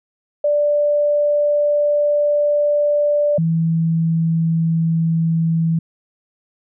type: tone pair in turn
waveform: sine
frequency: 587.3 / 163.9 Hz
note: D5 / E3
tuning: 0 / -10 cents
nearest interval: octave + minor seventh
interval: 2210 cents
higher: first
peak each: -13 / -14 dBFS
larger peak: first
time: 0.44-3.38 / 3.38-5.79 s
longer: first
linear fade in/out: 5 ms
effects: none